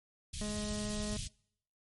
pink band-stop noise, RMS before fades -40 dBFS, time 0.33-1.28 s, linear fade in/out 10 ms, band 150 to 3000 Hz, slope 24 dB/octave
harmonic tone, 209.7 Hz, G#3, 17 cents sharp, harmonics 1 / 2 / 3 / 4 / 5 / 6 / 7 / 8 / 9, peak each -37 / -46 / -45 / -58 / -54 / -58 / -61 / -62 / -54 dBFS, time 0.41-1.17 s, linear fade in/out 5 ms
effects noise-tail reverb RT60 0.7 s tail -25 dB re dry + MP3 48 kbps

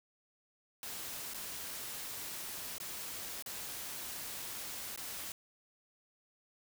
white noise with dropouts, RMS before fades -43 dBFS, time 0.83-5.32 s, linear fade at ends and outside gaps 1 ms, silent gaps 1.337-1.344 / 2.782-2.801 / 3.424-3.461 / 4.961-4.975 s, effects none

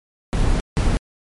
brown noise bursts at uneven times, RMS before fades -17 dBFS, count 2, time 0.33-0.6 / 0.77-0.97 s, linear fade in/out 0 ms, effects MP3 48 kbps

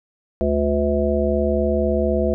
harmonic tone with a mistuned harmonic, 72 Hz, D2, 34 cents flat, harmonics 1 / 3 / 5 / 7 / 9, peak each -23 / -23 / -23 / -23 / -23 dBFS, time 0.41-2.34 s, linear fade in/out 0 ms, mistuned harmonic 1, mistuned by +27 cents, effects none

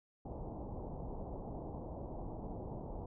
pink low-pass noise, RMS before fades -44 dBFS, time 0.25-3.06 s, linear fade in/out 5 ms, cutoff 900 Hz, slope 48 dB/octave, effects none

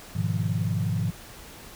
sine chord, F half-diminished seventh, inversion first, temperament equal, 103.83 / 123.47 / 155.56 / 174.61 Hz, Ab2 / Cb3 / Eb3 / F3, 0 / 0 / 0 / 0 cents, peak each -27 / -30 / -30 / -30 dBFS, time 0.15-1.11 s, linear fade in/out 10 ms, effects pink hiss -45 dBFS RMS until 1.75 s

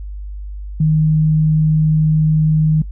sine tone, 155.56 Hz, D#3, in tune, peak -10 dBFS, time 0.8-2.82 s, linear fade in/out 5 ms, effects noise-tail reverb RT60 0.1 s tail -23 dB re dry + added 50 Hz sine -25 dBFS peak until 2.91 s

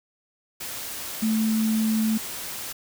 sine tone in noise, 220 Hz, A3, in tune, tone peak -20 dBFS, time 1.22-2.18 s, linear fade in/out 10 ms, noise white, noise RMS -34 dBFS, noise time 0.6-2.73 s, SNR +11 dB, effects none

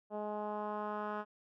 10% pulse tone with low-pass filter sweep, 210 Hz, G#3, 19 cents sharp, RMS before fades -39 dBFS, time 0.1-1.25 s, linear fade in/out 50 ms, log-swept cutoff 700 to 1500 Hz, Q 1.8, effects none

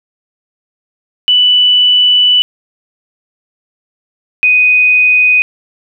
sine tone pair in turn, 2974 / 2494 Hz, F#7 / D#7, +8 / +3 cents, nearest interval minor third, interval 305 cents, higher first, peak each -5 dBFS, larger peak neither, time 1.28-2.42 / 4.43-5.42 s, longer first, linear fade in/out 0 ms, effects none

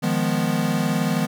square chord, F half-diminished seventh, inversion third, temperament equal, 155.56 / 174.61 / 207.7 / 246.9 Hz, Eb3 / F3 / Ab3 / Cb4, 0 / 0 / 0 / 0 cents, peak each -26 dBFS, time 0.02-1.27 s, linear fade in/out 20 ms, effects none

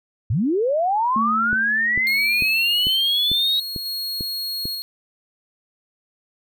sine linear sweep, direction up, 86.6 to 3847 Hz, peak -17 dBFS, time 0.3-3.6 s, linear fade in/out 5 ms
sine tone with exponential decay, 222.8 Hz, A3, 22 cents sharp, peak -21 dBFS, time 1.16-2.96 s, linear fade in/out 2 ms, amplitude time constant 390 ms
click train, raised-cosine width 3 ms, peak -17 dBFS, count 8, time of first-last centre 1.53-4.655 s, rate 2.24 Hz
45% pulse tone with tremolo, 4300 Hz, C8, 47 cents sharp, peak -24 dBFS, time 2.07-4.82 s, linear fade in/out 0 ms, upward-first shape square, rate 0.56 Hz, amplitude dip 25%
effects none

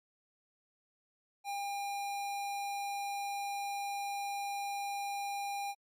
square tone, 803 Hz, G5, 41 cents sharp, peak -36 dBFS, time 1.44-5.75 s, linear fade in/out 50 ms, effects MP3 64 kbps

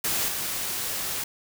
white noise with level steps, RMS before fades -26 / -30 dBFS, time 0.04-1.24 s, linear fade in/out 5 ms, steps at 0.28 s, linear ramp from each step 5 ms, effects none

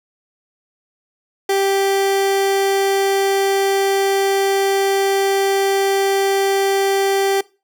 30% pulse tone, 392 Hz, G4, in tune, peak -12 dBFS, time 1.49-7.41 s, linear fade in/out 5 ms, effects noise-tail reverb RT60 0.3 s tail -21 dB re dry

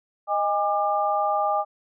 sine tone cluster, 622 / 814 / 1195 Hz, D#5 / G#5 / D6, -1 / -35 / +30 cents, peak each -26 / -23 / -26 dBFS, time 0.27-1.65 s, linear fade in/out 50 ms, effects none

